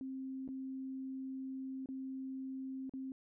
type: tone with dropouts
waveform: sine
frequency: 264.4 Hz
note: C4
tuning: 18 cents sharp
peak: -40 dBFS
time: 0.01-3.12 s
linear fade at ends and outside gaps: 1 ms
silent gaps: 0.478-0.488 / 1.859-1.888 / 2.895-2.937 s
effects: none